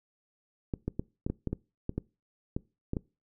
clicks, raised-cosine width 3 ms, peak -18 dBFS, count 12, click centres 0.738 / 0.88 / 0.995 / 1.265 / 1.3 / 1.473 / 1.53 / 1.894 / 1.98 / 2.565 / 2.934 / 2.968 s, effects noise-tail reverb RT60 0.3 s tail -23 dB re dry

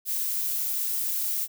violet noise, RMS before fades -28 dBFS, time 0.05-1.48 s, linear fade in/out 50 ms, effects none

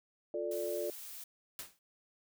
sine chord, D minor, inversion first, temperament just, 352.4 / 440.5 / 587.3 Hz, F4 / A4 / D5, +16 / +2 / 0 cents, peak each -39 / -39 / -37 dBFS, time 0.34-0.9 s, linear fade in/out 2 ms
blue noise, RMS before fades -47 dBFS, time 0.51-1.24 s, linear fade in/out 5 ms
white noise with exponential decay, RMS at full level -40 dBFS, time 1.59-1.79 s, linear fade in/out 1 ms, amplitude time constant 43 ms
effects none

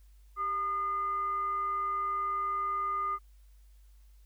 sine tone with frequency modulation, 1218 Hz, D#6, 37 cents flat, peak -29 dBFS, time 0.36-3.19 s, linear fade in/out 50 ms, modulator 828 Hz, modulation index 0.23, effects added 50 Hz sine -54 dBFS peak until 4.25 s + white hiss -72 dBFS RMS until 4.25 s

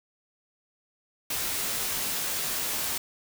white noise with comb filter, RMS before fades -30 dBFS, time 1.3-2.98 s, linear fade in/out 5 ms, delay 17 ms, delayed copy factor -0.5, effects none

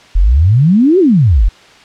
sine exponential two-way sweep, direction up then down, 38.65 to 398.1 to 38.65 Hz, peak -5 dBFS, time 0.15-1.49 s, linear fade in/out 10 ms, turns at 0.99 s, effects white hiss -40 dBFS RMS until 1.84 s + low-pass 4000 Hz 12 dB/octave

